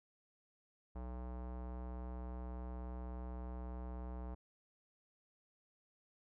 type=tone with low-pass filter; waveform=square; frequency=61.74 Hz; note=B1; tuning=in tune; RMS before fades=-45 dBFS; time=0.95-4.35 s; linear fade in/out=10 ms; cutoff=930 Hz; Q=1.6; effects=none